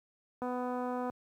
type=click train; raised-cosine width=1 ms; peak=-24 dBFS; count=170; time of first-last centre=0.42-1.099 s; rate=249 Hz; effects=high-pass 80 Hz 12 dB/octave + 11-bit